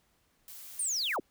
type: noise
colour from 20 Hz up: blue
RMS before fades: -47 dBFS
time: 0.48-1.16 s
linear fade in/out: 0 ms
type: linear sweep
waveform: sine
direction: down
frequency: 9430 to 182.5 Hz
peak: -29 dBFS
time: 0.79-1.2 s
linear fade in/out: 5 ms
effects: pink hiss -71 dBFS RMS until 1.3 s